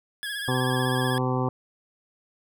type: tone with vibrato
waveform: 25% pulse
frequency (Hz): 1661.2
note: G#6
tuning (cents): 0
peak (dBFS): -26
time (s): 0.23-1.18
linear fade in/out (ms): 0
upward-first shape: sine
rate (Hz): 16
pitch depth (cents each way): 52
type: harmonic tone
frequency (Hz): 127.7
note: C3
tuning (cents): -42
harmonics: 1 / 2 / 3 / 4 / 6 / 7 / 8 / 9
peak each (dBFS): -26 / -29 / -31 / -32 / -34 / -34 / -35 / -36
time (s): 0.48-1.49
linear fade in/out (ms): 2
effects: none